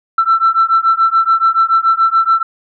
sine beating tone pair, 1334 / 1341 Hz, E6 / E6, +20 / +29 cents, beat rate 7 Hz, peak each -11 dBFS, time 0.18-2.43 s, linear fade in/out 5 ms, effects tanh soft clip ceiling -3 dBFS

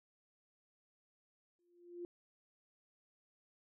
sine tone with exponential growth, 349.2 Hz, F4, in tune, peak -40 dBFS, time 1.59-2.05 s, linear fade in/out 1 ms, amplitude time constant 100 ms, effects none

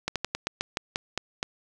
slowing click train, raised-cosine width 0.2 ms, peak -10 dBFS, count 10, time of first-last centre 0.08-1.429 s, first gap 77 ms, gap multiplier 1.16, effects none

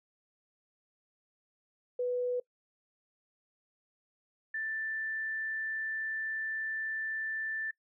sine tone pair in turn, 493.9 / 1768.2 Hz, B4 / A6, 0 / +8 cents, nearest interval octave + minor seventh, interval 2208 cents, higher second, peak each -29 / -33 dBFS, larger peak first, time 1.99-2.4 / 4.54-7.71 s, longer second, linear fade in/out 5 ms, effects noise-tail reverb RT60 0.1 s tail -23 dB re dry

